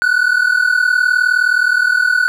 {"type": "tone pair together", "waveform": "triangle", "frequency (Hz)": [1460.7, 1500], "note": ["F#6", "F#6"], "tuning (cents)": [-23, 23], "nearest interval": "unison", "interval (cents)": 46, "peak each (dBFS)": -12, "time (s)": [0.02, 2.28], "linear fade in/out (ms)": 0, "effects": []}